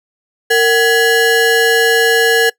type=ring-modulated tone; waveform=square; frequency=610 Hz; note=D#5; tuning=34 cents flat; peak=-6 dBFS; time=0.5-2.5 s; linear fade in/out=10 ms; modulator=1070 Hz; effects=noise-tail reverb RT60 0.1 s tail -22 dB re dry